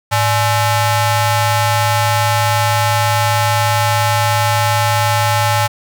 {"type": "ring-modulated tone", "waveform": "sawtooth", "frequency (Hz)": 477.2, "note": "A#4", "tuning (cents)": 41, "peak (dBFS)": -5, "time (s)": [0.11, 5.68], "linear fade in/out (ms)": 20, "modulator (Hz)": 370, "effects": []}